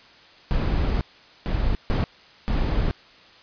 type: noise bursts at uneven times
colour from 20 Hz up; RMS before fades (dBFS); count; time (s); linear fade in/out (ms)
brown; -22; 4; 0.51-1.01 / 1.46-1.75 / 1.9-2.04 / 2.48-2.91; 0
effects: white hiss -50 dBFS RMS until 3.42 s + resampled to 11025 Hz